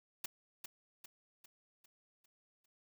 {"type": "noise with echo", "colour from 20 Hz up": "white", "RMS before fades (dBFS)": -40, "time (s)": [0.24, 0.26], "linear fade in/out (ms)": 5, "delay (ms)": 400, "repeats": 6, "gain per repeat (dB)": -6, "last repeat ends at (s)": 2.66, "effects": []}